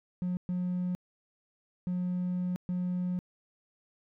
triangle tone bursts at uneven times, 180.1 Hz, F#3, 46 cents flat, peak -26 dBFS, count 4, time 0.22-0.37 / 0.49-0.95 / 1.87-2.56 / 2.69-3.19 s, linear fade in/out 0 ms, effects tanh soft clip ceiling -24 dBFS

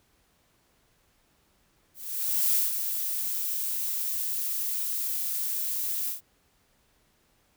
violet noise with ADSR envelope, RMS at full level -23 dBFS, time 1.94-6.21 s, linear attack 610 ms, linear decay 160 ms, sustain -7 dB, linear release 130 ms, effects pink hiss -67 dBFS RMS until 7.56 s

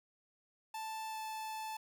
45% pulse tone with pitch glide, 880 to 874.4 Hz, A5 to A5, 0 to -11 cents, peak -40 dBFS, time 0.74-1.77 s, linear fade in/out 5 ms, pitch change -11 cents, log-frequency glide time 1.09-1.18 s, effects none

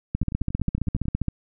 two click trains, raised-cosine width 5 ms, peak -11 / -20 dBFS, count 18 / 10, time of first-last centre 0.15-1.283 / 0.23-1.056 s, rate 15 / 10.9 Hz, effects none

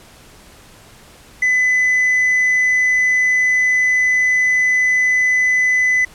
triangle tone with hard clipping, 2007 Hz, B6, 27 cents sharp, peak -11 dBFS, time 1.42-6.05 s, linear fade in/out 5 ms, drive 1 dB, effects pink hiss -44 dBFS RMS until 6.14 s + low-pass 12000 Hz 12 dB/octave

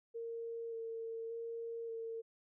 sine tone with vibrato, 457.8 Hz, A#4, 31 cents flat, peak -40 dBFS, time 0.14-2.22 s, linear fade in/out 20 ms, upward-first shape square, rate 0.86 Hz, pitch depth 13 cents each way, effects none

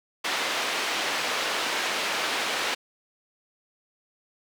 white band-pass noise, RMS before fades -28 dBFS, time 0.24-2.75 s, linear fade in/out 10 ms, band 340 to 3300 Hz, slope 12 dB/octave, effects none

